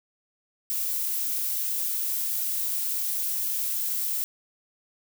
violet noise, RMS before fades -28 dBFS, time 0.7-4.24 s, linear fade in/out 0 ms, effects none

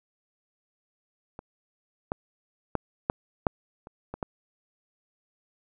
clicks, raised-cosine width 1 ms, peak -25 / -14 / -11 / -9 / -7 / -29 / -21 / -16 dBFS, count 8, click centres 1.391 / 2.119 / 2.753 / 3.099 / 3.468 / 3.871 / 4.14 / 4.228 s, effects none

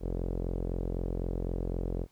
sawtooth tone with low-pass filter, 43.9 Hz, F1, 10 cents sharp, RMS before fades -33 dBFS, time 0-2.07 s, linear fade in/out 50 ms, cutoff 470 Hz, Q 2.3, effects pink hiss -68 dBFS RMS until 2.11 s

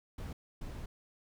brown noise bursts at uneven times, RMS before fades -42 dBFS, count 2, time 0.18-0.33 / 0.61-0.86 s, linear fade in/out 5 ms, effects none

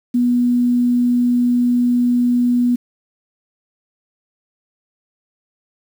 sine tone with quantisation, 243.9 Hz, B3, 21 cents flat, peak -12 dBFS, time 0.14-2.76 s, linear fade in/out 10 ms, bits 7, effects none

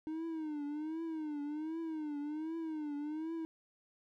triangle tone with vibrato, 308.7 Hz, D#4, 14 cents flat, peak -35 dBFS, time 0.07-3.45 s, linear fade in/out 0 ms, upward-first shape triangle, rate 1.3 Hz, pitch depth 130 cents each way, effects none

